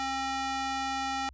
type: tone with high-pass filter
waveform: square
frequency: 268.1 Hz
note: C4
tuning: 42 cents sharp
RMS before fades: -32 dBFS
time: 0-1.29 s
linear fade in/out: 0 ms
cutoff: 690 Hz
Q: 1.1
effects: added 65 Hz sine -50 dBFS peak until 1.33 s + resampled to 16000 Hz